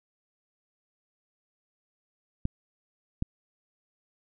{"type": "clicks", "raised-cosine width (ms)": 5, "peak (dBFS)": -15, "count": 2, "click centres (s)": [2.454, 3.224], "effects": []}